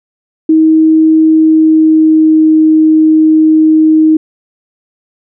sine tone with pitch glide, 317 to 313.9 Hz, D#4 to D#4, +32 to +15 cents, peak -3 dBFS, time 0.49-4.17 s, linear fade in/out 5 ms, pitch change -17 cents, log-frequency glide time 1.21-2.52 s, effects none

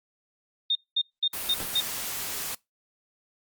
sine tone bursts, 3663 Hz, A#7, 31 cents flat, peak -21 dBFS, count 5, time 0.7-1.805 s, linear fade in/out 5 ms, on 53 ms, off 210 ms
white noise, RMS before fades -33 dBFS, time 1.33-2.55 s, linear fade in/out 5 ms
pink noise with exponential decay, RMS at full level -31 dBFS, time 1.6-1.76 s, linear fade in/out 2 ms, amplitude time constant 34 ms
effects noise-tail reverb RT60 0.2 s tail -23 dB re dry + Opus 48 kbps

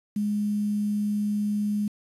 sine tone with quantisation, 207.7 Hz, G#3, in tune, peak -23 dBFS, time 0.16-1.88 s, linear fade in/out 5 ms, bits 8, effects resampled to 32000 Hz

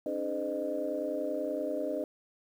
sine tone cluster, 275.8 / 306.1 / 423.5 / 513 / 611 Hz, C#4 / D#4 / G#4 / C5 / D#5, -9 / -28 / +34 / -34 / -32 cents, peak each -39 / -37 / -40 / -36 / -34 dBFS, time 0.06-2.04 s, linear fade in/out 2 ms, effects tanh soft clip ceiling -20 dBFS + 10-bit

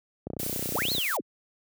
click train, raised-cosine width 2 ms, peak -20 dBFS, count 23, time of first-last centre 0.27-0.982 s, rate 30.9 Hz
blue noise, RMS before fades -33 dBFS, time 0.39-1.17 s, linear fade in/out 5 ms
sine linear two-way sweep, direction up then down, 151.5 to 4400 to 151.5 Hz, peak -27 dBFS, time 0.74-1.21 s, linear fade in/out 10 ms, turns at 0.92 s
effects high-pass 80 Hz 12 dB/octave

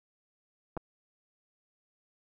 clicks, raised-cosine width 1 ms, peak -23 dBFS, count 2, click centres 0.768 / 0.774 s, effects none

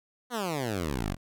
10% pulse exponential sweep, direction down, 255.4 to 41.2 Hz, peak -21 dBFS, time 0.3-1.17 s, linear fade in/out 50 ms, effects none

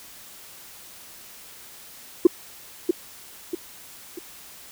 sine tone with echo, 349.2 Hz, F4, in tune, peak -6 dBFS, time 2.25-2.27 s, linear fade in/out 5 ms, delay 640 ms, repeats 3, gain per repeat -8 dB, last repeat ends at 4.19 s, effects tanh soft clip ceiling -5 dBFS + white hiss -45 dBFS RMS until 4.71 s

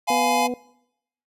square chord, F diminished, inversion none, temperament just, 698.5 / 838.1 / 1005.8 Hz, F5 / Ab5 / Cb6, 0 / +16 / +31 cents, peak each -24 / -22 / -28 dBFS, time 0.07-0.48 s, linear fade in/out 20 ms
harmonic tone, 246.9 Hz, B3, in tune, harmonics 1 / 2 / 3, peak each -27 / -27 / -36 dBFS, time 0.1-0.54 s, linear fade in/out 2 ms
effects noise-tail reverb RT60 0.8 s tail -23 dB re dry + resampled to 32000 Hz

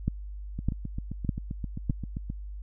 two click trains, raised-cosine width 5 ms, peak -21 / -13 dBFS, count 14 / 4, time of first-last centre 0.59-2.301 / 0.08-1.898 s, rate 7.6 / 1.65 Hz, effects added 50 Hz sine -36 dBFS peak until 2.62 s

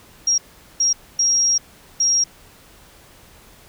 sine tone bursts at uneven times, 5620 Hz, F8, 10 cents sharp, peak -14 dBFS, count 4, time 0.27-0.38 / 0.8-0.93 / 1.19-1.58 / 2-2.24 s, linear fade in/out 5 ms, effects pink hiss -48 dBFS RMS until 3.68 s

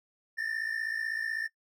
triangle tone pair together, 1769 / 1825 Hz, A6 / A#6, +9 / -37 cents, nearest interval minor second, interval 54 cents, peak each -32 / -33 dBFS, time 0.37-1.48 s, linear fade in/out 20 ms, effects noise-tail reverb RT60 0.1 s tail -19 dB re dry

